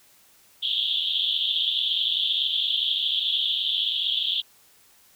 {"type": "band-pass noise", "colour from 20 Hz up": "white", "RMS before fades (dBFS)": -25, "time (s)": [0.62, 4.42], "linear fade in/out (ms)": 20, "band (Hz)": [3100, 3600], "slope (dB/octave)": 96, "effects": ["white hiss -57 dBFS RMS until 5.15 s"]}